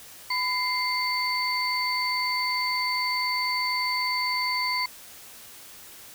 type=tone cluster; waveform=sine; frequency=1003 / 2096 / 4516 Hz; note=B5 / C7 / C#8; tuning=+26 / +2 / +31 cents; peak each=-29 / -28 / -28 dBFS; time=0.3-4.86 s; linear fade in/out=5 ms; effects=white hiss -46 dBFS RMS until 6.14 s